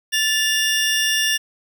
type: tone pair together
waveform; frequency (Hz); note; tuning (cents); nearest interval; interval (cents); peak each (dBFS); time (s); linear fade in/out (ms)
25% pulse; 1753.8 / 2822; A6 / F7; -6 / +17; minor sixth; 823; -16; 0.12-1.38; 20
effects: 8-bit